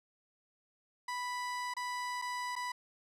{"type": "tone with dropouts", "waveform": "30% pulse", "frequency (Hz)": 987.8, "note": "B5", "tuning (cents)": 0, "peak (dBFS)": -33, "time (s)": [1.08, 2.72], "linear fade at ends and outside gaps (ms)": 5, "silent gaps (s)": [[1.739, 1.766], [2.217, 2.221], [2.555, 2.562]], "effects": ["low-pass 9000 Hz 12 dB/octave"]}